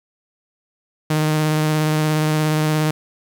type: tone with vibrato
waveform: sawtooth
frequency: 154.3 Hz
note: D#3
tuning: 14 cents flat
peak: -12 dBFS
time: 1.1-2.91 s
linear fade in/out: 5 ms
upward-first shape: triangle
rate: 17 Hz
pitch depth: 18 cents each way
effects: 8-bit